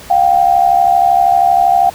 sine tone pair together, 709 / 781.7 Hz, F5 / G5, +26 / -5 cents, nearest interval major second, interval 169 cents, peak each -10 dBFS, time 0.1-1.9 s, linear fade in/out 5 ms, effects pink hiss -34 dBFS RMS until 1.94 s

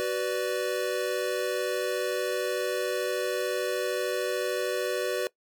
square chord, B minor, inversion second, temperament equal with one note detuned, 376 / 493.9 / 587.3 Hz, F#4 / B4 / D5, +28 / 0 / 0 cents, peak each -32 / -31 / -33 dBFS, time 0-5.27 s, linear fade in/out 0 ms, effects noise-tail reverb RT60 0.1 s tail -20 dB re dry

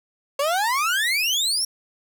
30% pulse exponential sweep, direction up, 544 to 5670 Hz, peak -17 dBFS, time 0.39-1.65 s, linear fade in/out 5 ms, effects none

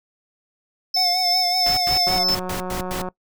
triangle tone with tremolo, 5274 Hz, E8, in tune, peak -16 dBFS, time 0.94-2.35 s, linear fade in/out 5 ms, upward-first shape sine, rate 3.1 Hz, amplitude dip 35%
square tone with vibrato, 726 Hz, F#5, 33 cents flat, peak -23 dBFS, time 0.96-2.24 s, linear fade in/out 10 ms, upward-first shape sine, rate 5.3 Hz, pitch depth 46 cents each way
pink noise bursts, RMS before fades -29 dBFS, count 7, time 1.66-3.018 s, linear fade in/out 2 ms, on 110 ms, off 98 ms
click train, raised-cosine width 1 ms, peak -16 dBFS, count 187, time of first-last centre 2.07-3.086 s, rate 183 Hz
effects noise-tail reverb RT60 0.1 s tail -21 dB re dry

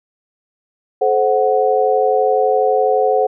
sine chord, F# diminished, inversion first, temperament equal with one note detuned, 431.4 / 523.3 / 740 Hz, A4 / C5 / F#5, -34 / 0 / 0 cents, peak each -16 dBFS, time 1.01-3.27 s, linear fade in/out 10 ms, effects none

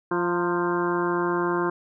harmonic tone with a mistuned harmonic, 174.61 Hz, F3, in tune, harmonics 1 / 2 / 3 / 4 / 5 / 6 / 7 / 8 / 9, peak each -32 / -24 / -37 / -36 / -33 / -29 / -36 / -34 / -35 dBFS, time 0.11-1.7 s, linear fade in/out 5 ms, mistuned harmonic 5, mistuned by +56 cents, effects none

